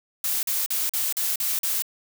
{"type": "noise bursts", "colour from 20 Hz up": "blue", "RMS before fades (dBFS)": -25, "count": 7, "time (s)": [0.24, 1.822], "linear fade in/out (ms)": 2, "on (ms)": 190, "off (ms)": 42, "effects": []}